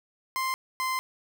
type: tone pair in turn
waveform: 30% pulse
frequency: 1046.5 / 1038.1 Hz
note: C6 / C6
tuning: 0 / -14 cents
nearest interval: unison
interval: 14 cents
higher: first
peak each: -24 dBFS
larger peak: neither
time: 0.36-0.54 / 0.8-0.99 s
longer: second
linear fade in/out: 0 ms
effects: none